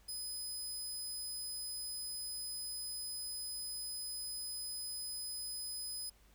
20% pulse tone, 5020 Hz, D#8, 15 cents sharp, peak -35 dBFS, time 0.08-6.1 s, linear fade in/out 10 ms, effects added 50 Hz sine -64 dBFS peak until 6.34 s + pink hiss -68 dBFS RMS until 6.34 s

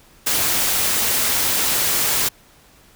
white noise, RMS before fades -19 dBFS, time 0.26-2.29 s, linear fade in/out 10 ms, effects pink hiss -51 dBFS RMS until 2.95 s

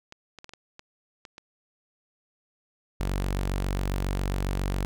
clicks, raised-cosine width 0.2 ms, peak -26 dBFS, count 8, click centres 0.124 / 0.387 / 0.444 / 0.493 / 0.536 / 0.794 / 1.252 / 1.381 s
sawtooth tone, 47.34 Hz, F#1, 40 cents sharp, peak -22 dBFS, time 3-4.85 s, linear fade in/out 0 ms
effects none

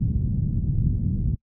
white low-pass noise, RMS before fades -23 dBFS, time 0-1.36 s, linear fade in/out 20 ms, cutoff 170 Hz, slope 24 dB/octave, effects noise-tail reverb RT60 0.1 s tail -26 dB re dry

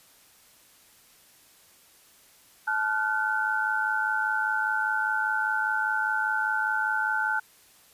sine tone cluster, 867 / 1409 / 1514 Hz, A5 / F6 / F#6, -26 / +15 / +39 cents, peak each -29 / -29 / -27 dBFS, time 2.67-7.4 s, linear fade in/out 10 ms, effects white hiss -57 dBFS RMS until 7.93 s + resampled to 32000 Hz

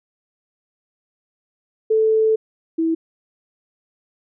sine tone pair in turn, 439.3 / 325.9 Hz, A4 / E4, -3 / -20 cents, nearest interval perfect fourth, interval 517 cents, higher first, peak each -13 / -16 dBFS, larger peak first, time 1.9-2.36 / 2.78-2.95 s, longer first, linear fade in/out 10 ms, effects none

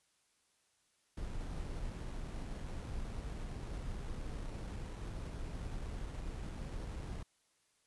brown noise with sample-and-hold, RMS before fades -42 dBFS, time 1.17-7.23 s, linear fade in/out 5 ms, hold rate 4900 Hz, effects white hiss -75 dBFS RMS until 7.86 s + resampled to 24000 Hz

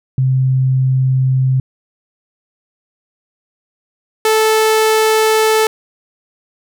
sine / sawtooth tone pair in turn, 130.81 / 437.7 Hz, C3 / A4, 0 / -9 cents, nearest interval octave + major sixth, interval 2091 cents, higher second, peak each -10 / -6 dBFS, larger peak second, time 0.18-1.6 / 4.25-5.67 s, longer neither, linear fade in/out 2 ms, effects none

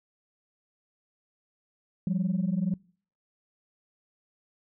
sine tone pair together, 174.62 / 196 Hz, F3 / G3, 0 / 0 cents, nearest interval major second, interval 200 cents, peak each -26 / -27 dBFS, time 2.07-2.74 s, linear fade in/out 2 ms, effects noise-tail reverb RT60 0.5 s tail -26 dB re dry + tanh soft clip ceiling -20 dBFS

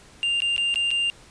triangle tone with dropouts, 2794 Hz, F7, in tune, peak -19 dBFS, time 0.23-1.1 s, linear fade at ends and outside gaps 0 ms, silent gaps 0.404-0.42 / 0.564-0.579 / 0.742-0.758 / 0.906-0.913 s, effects pink hiss -50 dBFS RMS until 1.3 s + resampled to 22050 Hz

